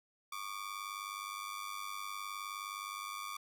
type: ring-modulated tone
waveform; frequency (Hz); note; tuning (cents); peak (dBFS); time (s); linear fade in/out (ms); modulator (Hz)
sawtooth; 1160; D6; -22; -34; 0.32-3.37; 5; 49.7
effects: none